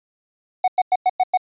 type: tone bursts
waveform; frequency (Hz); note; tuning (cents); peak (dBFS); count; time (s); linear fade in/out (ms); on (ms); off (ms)
triangle; 740; F#5; 0; -11; 6; 0.64-1.374; 5; 39; 100
effects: resampled to 8000 Hz